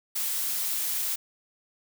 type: noise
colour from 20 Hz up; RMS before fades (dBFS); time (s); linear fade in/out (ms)
blue; -29; 0.15-1.16; 10
effects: none